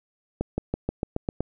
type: accelerating click train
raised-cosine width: 2 ms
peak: -12 dBFS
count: 8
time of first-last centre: 0.41-1.406 s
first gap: 170 ms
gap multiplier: 0.94
effects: none